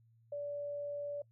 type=tone; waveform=sine; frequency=578 Hz; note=D5; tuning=28 cents flat; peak=-37 dBFS; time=0.32-1.22 s; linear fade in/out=5 ms; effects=noise-tail reverb RT60 0.1 s tail -23 dB re dry + added 114 Hz sine -64 dBFS peak until 1.31 s